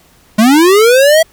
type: linear sweep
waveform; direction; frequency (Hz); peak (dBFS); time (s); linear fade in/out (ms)
square; up; 205.1 to 659.3; -5; 0.38-1.23; 10
effects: pink hiss -47 dBFS RMS until 1.32 s